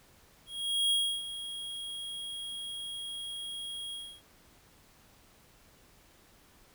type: tone with ADSR envelope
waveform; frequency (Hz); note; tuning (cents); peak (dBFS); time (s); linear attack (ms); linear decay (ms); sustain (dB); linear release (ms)
square; 3284; G#7; -20; -25; 0.46-4.22; 450; 310; -13; 290
effects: pink hiss -61 dBFS RMS until 6.74 s